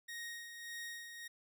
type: tone with tremolo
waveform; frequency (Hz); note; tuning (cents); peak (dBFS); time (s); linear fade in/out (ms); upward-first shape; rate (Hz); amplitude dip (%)
sawtooth; 1870; A#6; +5; -39; 0.08-1.28; 10; sine; 1.7; 50
effects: none